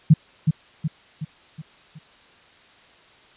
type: tone with echo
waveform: sine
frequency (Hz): 155.56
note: D#3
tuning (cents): 0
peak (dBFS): -7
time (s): 0.1-0.14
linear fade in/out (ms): 10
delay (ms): 370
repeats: 5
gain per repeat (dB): -6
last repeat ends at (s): 1.99
effects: white hiss -52 dBFS RMS until 3.36 s + resampled to 8000 Hz